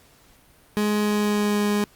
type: tone with pitch glide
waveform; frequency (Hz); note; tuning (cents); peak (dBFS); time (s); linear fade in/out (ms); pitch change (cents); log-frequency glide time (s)
30% pulse; 209.4 to 206.8; G#3 to G#3; +15 to -7; -17; 0.77-1.84; 0; -22; 1-1.61
effects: pink hiss -55 dBFS RMS until 1.95 s + Opus 48 kbps